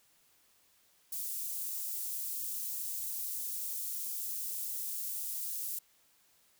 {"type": "high-pass noise", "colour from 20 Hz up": "white", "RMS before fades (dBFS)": -38, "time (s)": [1.12, 5.79], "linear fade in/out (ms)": 5, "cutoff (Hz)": 8900, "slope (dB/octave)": 12, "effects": ["white hiss -68 dBFS RMS until 6.59 s"]}